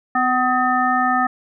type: harmonic tone with a mistuned harmonic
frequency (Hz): 251.9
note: B3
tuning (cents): +34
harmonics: 1 / 3 / 5 / 7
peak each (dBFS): -23 / -19 / -19 / -23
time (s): 0.15-1.27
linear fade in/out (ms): 5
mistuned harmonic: 7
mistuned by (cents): +35
effects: none